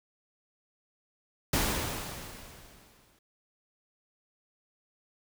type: noise with exponential decay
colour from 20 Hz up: pink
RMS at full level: -26 dBFS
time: 1.53-3.19 s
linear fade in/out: 5 ms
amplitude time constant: 360 ms
effects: none